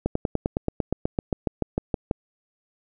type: slowing click train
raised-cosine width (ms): 2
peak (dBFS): -9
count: 17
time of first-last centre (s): 0.06-2.112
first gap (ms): 94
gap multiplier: 1.04
effects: none